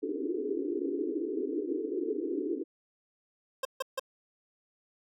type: band-pass noise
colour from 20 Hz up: white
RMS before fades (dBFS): -33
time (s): 0.02-2.64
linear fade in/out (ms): 20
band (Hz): 270 to 440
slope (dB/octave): 96
type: tone bursts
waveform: 25% pulse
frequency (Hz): 529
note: C5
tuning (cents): +19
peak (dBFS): -26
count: 3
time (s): 3.63-3.996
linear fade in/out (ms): 5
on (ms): 22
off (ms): 150
effects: none